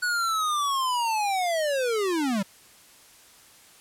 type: linear sweep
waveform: square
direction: down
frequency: 1480 to 185 Hz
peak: -24 dBFS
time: 0.02-2.43 s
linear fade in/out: 10 ms
effects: white hiss -53 dBFS RMS until 3.8 s + low-pass 12000 Hz 12 dB/octave